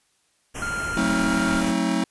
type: band-stop noise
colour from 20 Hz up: pink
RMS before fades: -32 dBFS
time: 0.54-1.73 s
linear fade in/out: 20 ms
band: 3200 to 5500 Hz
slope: 96 dB/octave
type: tone with tremolo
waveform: triangle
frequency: 1396.9 Hz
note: F6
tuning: in tune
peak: -23 dBFS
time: 0.62-1.61 s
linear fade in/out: 2 ms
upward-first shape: sine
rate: 19 Hz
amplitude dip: 30%
type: chord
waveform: square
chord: F# diminished seventh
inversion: none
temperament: just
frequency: 185 / 222 / 266.4 / 319.7 Hz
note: F#3 / A3 / C4 / Eb4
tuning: 0 / +16 / +31 / +47 cents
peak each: -27 dBFS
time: 0.97-2.04 s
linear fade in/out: 2 ms
effects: white hiss -66 dBFS RMS until 2.1 s + resampled to 24000 Hz